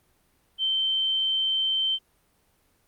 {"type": "tone", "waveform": "sine", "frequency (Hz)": 3108, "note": "G7", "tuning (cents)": -16, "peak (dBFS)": -22, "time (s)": [0.58, 1.99], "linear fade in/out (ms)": 50, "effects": ["pink hiss -66 dBFS RMS until 2.87 s", "Opus 32 kbps"]}